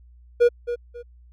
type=tone with echo; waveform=triangle; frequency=479.3 Hz; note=A#4; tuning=48 cents sharp; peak=-10 dBFS; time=0.4-0.49 s; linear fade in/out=20 ms; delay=270 ms; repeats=2; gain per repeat=-11 dB; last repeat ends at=1.03 s; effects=added 60 Hz sine -47 dBFS peak until 1.32 s